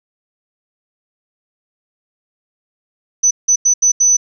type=tone bursts at uneven times; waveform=sine; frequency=6000 Hz; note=F#8; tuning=23 cents sharp; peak=-8 dBFS; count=5; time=3.23-3.31 / 3.48-3.56 / 3.65-3.74 / 3.82-3.92 / 4-4.17 s; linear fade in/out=10 ms; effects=none

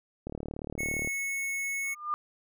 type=click train; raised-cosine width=2 ms; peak=-23 dBFS; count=31; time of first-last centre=0.27-1.074 s; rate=37.3 Hz
type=tone; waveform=square; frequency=2199 Hz; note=C#7; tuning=14 cents flat; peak=-31 dBFS; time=0.78-1.95 s; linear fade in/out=20 ms
type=tone with exponential growth; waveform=sine; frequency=1205 Hz; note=D6; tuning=44 cents sharp; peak=-24 dBFS; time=1.83-2.14 s; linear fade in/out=0 ms; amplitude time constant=66 ms
effects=none

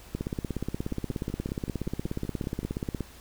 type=two click trains; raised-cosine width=3 ms; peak=-17 / -23 dBFS; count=49 / 10; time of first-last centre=0.15-3.007 / 0.92-2.631 s; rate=16.8 / 5.26 Hz; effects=added 60 Hz sine -51 dBFS peak until 3.2 s + pink hiss -51 dBFS RMS until 3.2 s

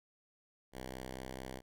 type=tone with pitch glide; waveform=5% pulse; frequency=64.3 to 64.75 Hz; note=C2 to C2; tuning=-30 to -17 cents; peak=-32 dBFS; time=0.72-1.62 s; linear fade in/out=50 ms; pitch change=+13 cents; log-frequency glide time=1.07-1.23 s; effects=none

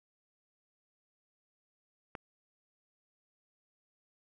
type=click; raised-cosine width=0.5 ms; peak=-25 dBFS; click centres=2.152 s; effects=none

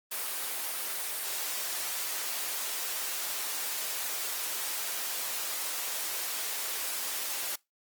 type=high-pass noise; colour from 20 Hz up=white; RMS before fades=-34 dBFS; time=0.11-7.56 s; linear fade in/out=10 ms; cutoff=440 Hz; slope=12 dB/octave; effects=noise-tail reverb RT60 0.2 s tail -23 dB re dry + Opus 24 kbps

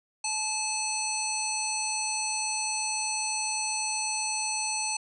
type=harmonic tone with a mistuned harmonic; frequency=866 Hz; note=A5; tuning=28 cents flat; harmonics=1 / 3 / 5 / 7 / 9 / 10; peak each=-35 / -35 / -35 / -35 / -35 / -35 dBFS; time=0.24-4.97 s; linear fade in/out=5 ms; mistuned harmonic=9; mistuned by=+29 cents; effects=none

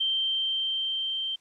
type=tone with level ramp; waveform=sine; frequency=3136 Hz; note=G7; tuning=in tune; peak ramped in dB=-23 to -28 dBFS; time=0-1.36 s; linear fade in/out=10 ms; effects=white hiss -65 dBFS RMS until 1.4 s + low-pass 7000 Hz 12 dB/octave

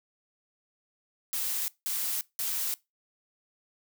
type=noise bursts; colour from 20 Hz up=blue; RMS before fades=-31 dBFS; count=3; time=1.33-2.74 s; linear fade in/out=0 ms; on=350 ms; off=180 ms; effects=noise-tail reverb RT60 0.2 s tail -21 dB re dry

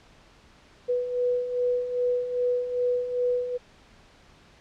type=beating tone pair; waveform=sine; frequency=490.8 / 493.3 Hz; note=B4 / B4; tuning=-11 / -2 cents; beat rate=2.5 Hz; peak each=-31 / -24 dBFS; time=0.88-3.58 s; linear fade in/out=20 ms; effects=pink hiss -55 dBFS RMS until 4.6 s + low-pass 5000 Hz 12 dB/octave

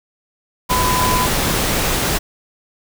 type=tone in noise; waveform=sine; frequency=1003 Hz; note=B5; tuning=26 cents sharp; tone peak=-17 dBFS; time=0.69-1.27 s; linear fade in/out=20 ms; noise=pink; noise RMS=-18 dBFS; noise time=0.69-2.19 s; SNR=-2 dB; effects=none

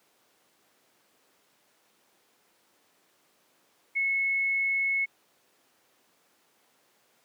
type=tone; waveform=sine; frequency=2191 Hz; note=C#7; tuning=21 cents flat; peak=-24 dBFS; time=3.95-5.06 s; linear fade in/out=20 ms; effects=pink hiss -66 dBFS RMS until 7.24 s + high-pass 300 Hz 12 dB/octave

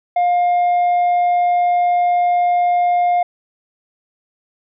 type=tone with tanh clipping; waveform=sine; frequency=708 Hz; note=F5; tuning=23 cents sharp; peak=-13 dBFS; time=0.16-3.23 s; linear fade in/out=5 ms; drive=3 dB; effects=none

